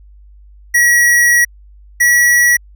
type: tone pair in turn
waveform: square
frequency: 1918 / 1930.2 Hz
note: A#6 / B6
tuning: +49 / -40 cents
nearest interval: unison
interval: 11 cents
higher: second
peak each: -8 dBFS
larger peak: neither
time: 0.74-1.45 / 2-2.57 s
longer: first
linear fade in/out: 10 ms
effects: added 50 Hz sine -38 dBFS peak until 2.75 s